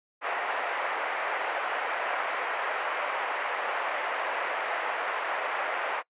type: band-pass noise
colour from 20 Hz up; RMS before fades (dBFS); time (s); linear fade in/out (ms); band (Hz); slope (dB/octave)
pink; -31; 0.21-6.03; 50; 570 to 2300; 24
effects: noise-tail reverb RT60 0.1 s tail -23 dB re dry + resampled to 8000 Hz